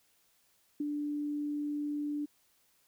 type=tone with ADSR envelope; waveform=sine; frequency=293.7 Hz; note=D4; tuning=in tune; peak=-29 dBFS; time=0.8-2.26 s; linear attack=5 ms; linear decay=21 ms; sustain=-3 dB; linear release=15 ms; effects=white hiss -70 dBFS RMS until 2.87 s